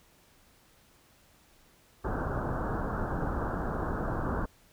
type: low-pass noise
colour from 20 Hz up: pink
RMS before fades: -32 dBFS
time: 2.04-4.46 s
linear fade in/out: 10 ms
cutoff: 1600 Hz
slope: 96 dB/octave
effects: pink hiss -62 dBFS RMS until 4.72 s